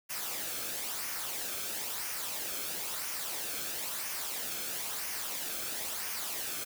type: noise with flanger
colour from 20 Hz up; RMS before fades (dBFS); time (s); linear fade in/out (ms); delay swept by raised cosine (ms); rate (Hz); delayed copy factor
white; -37; 0.09-6.65; 20; 0.25 to 1.06; 1; -0.5
effects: none